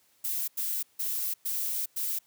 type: noise bursts at uneven times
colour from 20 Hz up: violet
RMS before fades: -31 dBFS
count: 5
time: 0.24-0.48 / 0.57-0.83 / 0.99-1.34 / 1.45-1.86 / 1.96-2.19 s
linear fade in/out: 10 ms
effects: white hiss -66 dBFS RMS until 2.26 s + high-pass 60 Hz 12 dB/octave

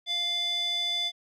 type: tone with band-pass filter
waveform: square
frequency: 698.5 Hz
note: F5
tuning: in tune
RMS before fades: -29 dBFS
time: 0.06-1.12 s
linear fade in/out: 50 ms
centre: 3600 Hz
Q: 5.7
effects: none

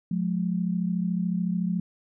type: tone pair together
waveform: sine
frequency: 177.9 / 211.7 Hz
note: F3 / G#3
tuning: +32 / +33 cents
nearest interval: minor third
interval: 301 cents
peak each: -25 / -29 dBFS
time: 0.11-1.8 s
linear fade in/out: 5 ms
effects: none

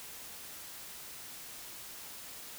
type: silence
effects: white hiss -47 dBFS RMS until 2.58 s

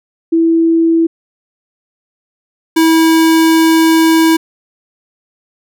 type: tone pair in turn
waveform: sine / square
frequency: 329.6 / 324.3 Hz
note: E4 / E4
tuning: 0 / -28 cents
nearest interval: unison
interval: 28 cents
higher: first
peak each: -7 dBFS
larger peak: neither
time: 0.32-1.07 / 2.76-4.37 s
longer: second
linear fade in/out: 10 ms
effects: none

